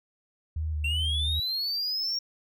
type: tone with vibrato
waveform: sine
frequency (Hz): 77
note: D#2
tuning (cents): -17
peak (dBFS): -27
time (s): 0.56-1.4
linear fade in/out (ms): 5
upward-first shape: square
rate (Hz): 2.8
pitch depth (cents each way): 31
type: linear sweep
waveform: triangle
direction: up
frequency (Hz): 2700 to 5588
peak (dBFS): -26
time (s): 0.84-2.19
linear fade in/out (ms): 5
effects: none